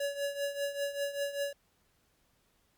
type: tone with tremolo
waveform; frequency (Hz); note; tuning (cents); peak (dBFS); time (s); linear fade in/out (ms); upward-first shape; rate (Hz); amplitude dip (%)
square; 566; C#5; +36; -30; 0-1.53; 5; triangle; 5.1; 80
effects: pink hiss -72 dBFS RMS until 2.77 s + Opus 48 kbps

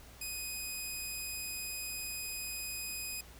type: tone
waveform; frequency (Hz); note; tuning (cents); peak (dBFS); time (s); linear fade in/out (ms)
10% pulse; 2500; D#7; +8; -29; 0.21-3.21; 5
effects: added 60 Hz sine -55 dBFS peak until 3.39 s + pink hiss -56 dBFS RMS until 3.39 s

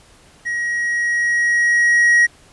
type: tone with level ramp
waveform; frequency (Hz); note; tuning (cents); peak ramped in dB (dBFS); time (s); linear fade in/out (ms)
triangle; 1898; A#6; +31; -18 to -7; 0.45-2.27; 20
effects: pink hiss -49 dBFS RMS until 2.52 s + resampled to 24000 Hz

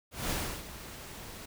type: noise with ADSR envelope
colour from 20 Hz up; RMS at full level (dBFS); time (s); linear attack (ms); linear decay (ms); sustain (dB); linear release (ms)
pink; -32; 0.11-1.46; 190; 330; -13; 10
effects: none

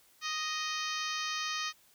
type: harmonic tone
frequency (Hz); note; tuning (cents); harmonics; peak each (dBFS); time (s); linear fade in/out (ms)
622.3; D#5; 0; 2 / 3 / 4 / 5 / 6 / 7 / 8 / 9 / 10; -38 / -40 / -41 / -42 / -43 / -43 / -44 / -45 / -45; 0.21-1.73; 50
effects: white hiss -64 dBFS RMS until 1.94 s

